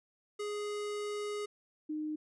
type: tone pair in turn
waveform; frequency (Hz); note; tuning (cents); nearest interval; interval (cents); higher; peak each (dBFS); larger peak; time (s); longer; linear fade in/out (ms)
square / sine; 415.3 / 306.3; G#4 / D#4; 0 / -27; perfect fourth; 527; first; -36 / -34; second; 0.39-1.46 / 1.89-2.16; first; 10
effects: resampled to 24000 Hz